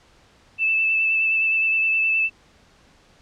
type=tone with vibrato; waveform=sine; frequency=2637 Hz; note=E7; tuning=in tune; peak=-17 dBFS; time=0.58-2.3 s; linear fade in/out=50 ms; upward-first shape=sine; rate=9.6 Hz; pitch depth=17 cents each way; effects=pink hiss -55 dBFS RMS until 3.21 s + low-pass 6000 Hz 12 dB/octave